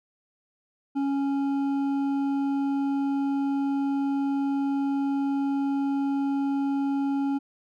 sine tone with hard clipping, 277.2 Hz, C#4, in tune, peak -25 dBFS, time 0.95-7.39 s, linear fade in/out 20 ms, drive 7 dB, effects none

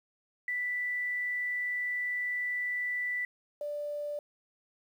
sine tone pair in turn, 1975.5 / 587.3 Hz, B6 / D5, 0 / 0 cents, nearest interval octave + major sixth, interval 2100 cents, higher first, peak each -30 / -33 dBFS, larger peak first, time 0.48-3.25 / 3.61-4.19 s, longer first, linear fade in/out 2 ms, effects 10-bit

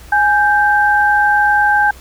sine tone pair together, 830.6 / 1568 Hz, G#5 / G6, 0 / 0 cents, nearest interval major seventh, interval 1100 cents, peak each -12 dBFS, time 0.12-1.91 s, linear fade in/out 5 ms, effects added 60 Hz sine -37 dBFS peak until 2 s + pink hiss -41 dBFS RMS until 2 s

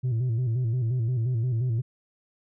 sine tone with vibrato, 120 Hz, B2, 49 cents flat, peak -20 dBFS, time 0.03-1.82 s, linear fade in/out 20 ms, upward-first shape square, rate 5.7 Hz, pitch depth 100 cents each way, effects tanh soft clip ceiling -22 dBFS

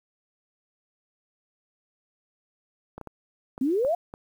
clicks, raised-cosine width 1 ms, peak -24 dBFS, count 6, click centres 2.98 / 3.013 / 3.073 / 3.579 / 3.849 / 4.139 s
sine exponential sweep, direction up, 246.9 to 722 Hz, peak -21 dBFS, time 3.61-3.95 s, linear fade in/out 5 ms
effects 9-bit

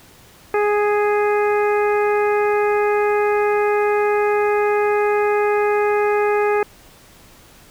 harmonic tone, 415.3 Hz, G#4, in tune, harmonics 1 / 2 / 3 / 4 / 5 / 6, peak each -16 / -22 / -26 / -28 / -30 / -32 dBFS, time 0.54-6.63 s, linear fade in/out 2 ms, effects pink hiss -47 dBFS RMS until 7.7 s

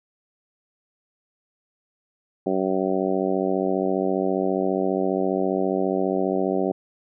harmonic tone, 94.8 Hz, F#2, 43 cents sharp, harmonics 2 / 3 / 4 / 5 / 6 / 7 / 8, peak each -28 / -27 / -25 / -30 / -29 / -30 / -32 dBFS, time 2.46-6.72 s, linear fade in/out 5 ms, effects none

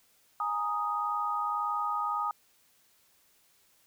sine chord, Ab suspended second, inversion none, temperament equal, 830.6 / 932.3 / 1244.5 Hz, Ab5 / Bb5 / Eb6, 0 / 0 / 0 cents, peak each -35 / -36 / -30 dBFS, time 0.4-2.31 s, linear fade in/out 2 ms, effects white hiss -66 dBFS RMS until 3.86 s

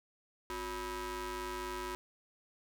sawtooth ring-modulated tone, 310 Hz, D#4, 6 cents flat, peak -31 dBFS, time 0.5-1.95 s, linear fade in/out 0 ms, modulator 672 Hz, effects none

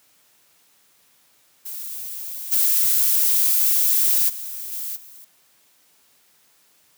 violet noise with level steps, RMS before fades -32 / -18 / -32 / -29 / -44 dBFS, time 1.65-5.25 s, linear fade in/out 10 ms, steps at 2.51 / 4.28 / 4.71 / 4.95 s, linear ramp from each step 20 ms, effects white hiss -59 dBFS RMS until 6.97 s + high-pass 100 Hz 12 dB/octave

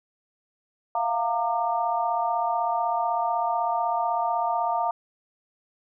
sine tone cluster, 668 / 704 / 920 / 1194 Hz, E5 / F5 / A#5 / D6, +23 / +14 / -23 / +28 cents, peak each -33 / -26 / -26 / -31 dBFS, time 0.95-4.91 s, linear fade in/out 2 ms, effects none

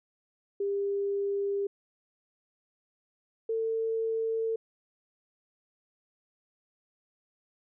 sine tone pair in turn, 400 / 449 Hz, G4 / A4, +35 / +35 cents, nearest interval major second, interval 200 cents, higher second, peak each -27 dBFS, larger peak neither, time 0.6-1.67 / 3.49-4.56 s, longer neither, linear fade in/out 5 ms, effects none

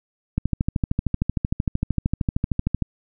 click train, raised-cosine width 5 ms, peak -8 dBFS, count 33, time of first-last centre 0.38-2.823 s, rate 13.1 Hz, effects none

